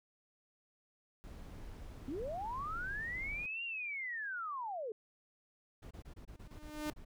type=noise; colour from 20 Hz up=brown; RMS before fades=-48 dBFS; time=1.24-3.46 s; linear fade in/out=0 ms
type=linear two-way sweep; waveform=sine; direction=up then down; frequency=247.1 to 2805 to 408 Hz; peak=-38 dBFS; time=2.08-4.92 s; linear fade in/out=2 ms; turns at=3.64 s
type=noise bursts; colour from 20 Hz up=brown; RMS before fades=-50 dBFS; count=11; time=5.82-7.05 s; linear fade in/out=10 ms; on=90 ms; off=24 ms
type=tone with exponential growth; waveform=sawtooth; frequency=302.1 Hz; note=D4; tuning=49 cents sharp; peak=-31 dBFS; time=6.34-6.9 s; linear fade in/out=0 ms; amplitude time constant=120 ms
effects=none